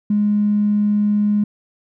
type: tone with tanh clipping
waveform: triangle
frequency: 207.7 Hz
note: G#3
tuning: in tune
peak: -13 dBFS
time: 0.1-1.44 s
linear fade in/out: 5 ms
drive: 2 dB
effects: none